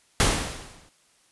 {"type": "noise with exponential decay", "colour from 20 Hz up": "pink", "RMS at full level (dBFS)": -17, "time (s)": [0.2, 0.89], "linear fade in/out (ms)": 0, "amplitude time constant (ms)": 150, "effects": ["white hiss -62 dBFS RMS until 1.31 s", "resampled to 24000 Hz"]}